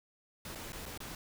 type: noise with dropouts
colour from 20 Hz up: pink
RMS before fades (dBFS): -44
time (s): 0.45-1.15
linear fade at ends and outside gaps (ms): 2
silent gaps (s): 0.551-0.555 / 0.722-0.73 / 0.856-0.86 / 0.976-1.003
effects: none